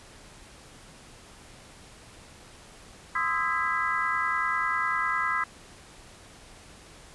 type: tone cluster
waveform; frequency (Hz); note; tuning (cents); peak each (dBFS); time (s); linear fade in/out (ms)
sine; 1030 / 1250 / 1320 / 1639 / 1989; C6 / D#6 / E6 / G#6 / B6; -28 / +8 / +2 / -23 / +12; -31; 3.15-5.44; 5
effects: pink hiss -50 dBFS RMS until 7.14 s + resampled to 24000 Hz